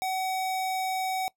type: tone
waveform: square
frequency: 754 Hz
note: F#5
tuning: 32 cents sharp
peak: -28 dBFS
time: 0.02-1.28 s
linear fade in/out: 0 ms
effects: noise-tail reverb RT60 0.1 s tail -21 dB re dry